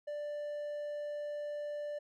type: tone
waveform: triangle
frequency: 589 Hz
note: D5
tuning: 5 cents sharp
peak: -35 dBFS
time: 0.07-1.99 s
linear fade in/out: 10 ms
effects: none